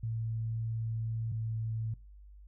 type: tone pair in turn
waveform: sine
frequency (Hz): 112.7 / 111.73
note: A2 / A2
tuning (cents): +42 / +27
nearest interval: unison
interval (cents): 15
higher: first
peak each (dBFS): -32 / -32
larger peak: neither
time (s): 0.03-1.32 / 1.32-1.94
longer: first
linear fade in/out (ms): 5
effects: noise-tail reverb RT60 0.3 s tail -24 dB re dry + added 50 Hz sine -50 dBFS peak until 2.47 s